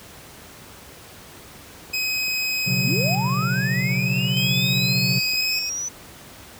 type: click train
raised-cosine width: 2 ms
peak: -28 dBFS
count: 10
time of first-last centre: 1.9-5.335 s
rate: 2.62 Hz
type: tone with tremolo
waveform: 25% pulse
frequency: 2527 Hz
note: D#7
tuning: 26 cents sharp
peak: -18 dBFS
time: 1.93-5.7 s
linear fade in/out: 10 ms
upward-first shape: square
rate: 0.41 Hz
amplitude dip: 55%
type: chord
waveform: triangle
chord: B suspended second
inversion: none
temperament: equal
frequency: 123.47 / 138.59 / 185 Hz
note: B2 / C#3 / F#3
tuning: 0 / 0 / 0 cents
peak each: -23 dBFS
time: 2.66-5.2 s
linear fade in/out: 20 ms
type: linear sweep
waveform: sine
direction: up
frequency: 149.7 to 6010 Hz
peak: -25 dBFS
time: 2.83-5.89 s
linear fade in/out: 10 ms
effects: pink hiss -43 dBFS RMS until 6.59 s + high-pass 60 Hz 12 dB/octave